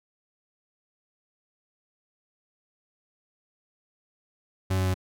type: tone with pitch steps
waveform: 40% pulse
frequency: 94.3 / 93.59 / 92.89 Hz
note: F#2 / F#2 / F#2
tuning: +33 / +20 / +7 cents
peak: -22 dBFS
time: 4.7-4.943 s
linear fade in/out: 10 ms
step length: 81 ms
effects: none